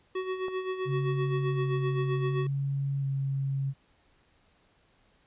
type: tone with tremolo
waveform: square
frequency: 373.5 Hz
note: F#4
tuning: 16 cents sharp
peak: -29 dBFS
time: 0.15-2.47 s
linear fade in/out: 5 ms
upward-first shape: sine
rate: 7.7 Hz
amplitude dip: 60%
type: click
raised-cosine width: 1 ms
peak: -29 dBFS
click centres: 0.483 s
type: tone with vibrato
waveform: sine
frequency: 137.6 Hz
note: C#3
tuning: 12 cents flat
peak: -27 dBFS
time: 0.85-3.74 s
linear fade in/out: 50 ms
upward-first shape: square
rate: 0.69 Hz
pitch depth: 12 cents each way
effects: pink hiss -66 dBFS RMS until 5.26 s + resampled to 8000 Hz